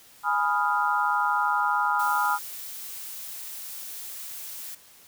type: chord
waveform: sine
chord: F half-diminished seventh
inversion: first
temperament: equal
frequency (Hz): 830.6 / 987.8 / 1244.5 / 1396.9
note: Ab5 / Cb6 / Eb6 / F6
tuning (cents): 0 / 0 / 0 / 0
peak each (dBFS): -27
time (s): 0.23-2.39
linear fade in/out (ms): 50
type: noise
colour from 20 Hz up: blue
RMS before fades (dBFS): -38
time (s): 1.99-4.75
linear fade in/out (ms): 5
effects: white hiss -53 dBFS RMS until 5.07 s